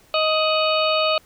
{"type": "harmonic tone with a mistuned harmonic", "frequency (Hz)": 626, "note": "D#5", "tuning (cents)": 10, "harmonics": [1, 2, 4, 5, 6, 7], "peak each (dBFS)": [-20, -23, -26, -27, -28, -28], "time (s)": [0.14, 1.18], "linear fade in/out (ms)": 2, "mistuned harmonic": 5, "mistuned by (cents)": -97, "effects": ["pink hiss -54 dBFS RMS until 1.25 s"]}